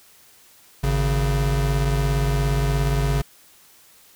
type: tone pair together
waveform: square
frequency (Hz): 51.91 / 138.59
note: G#1 / C#3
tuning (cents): 0 / 0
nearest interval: octave + perfect fourth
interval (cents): 1700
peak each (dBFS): -22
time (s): 0.83-3.22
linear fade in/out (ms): 10
effects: white hiss -52 dBFS RMS until 4.15 s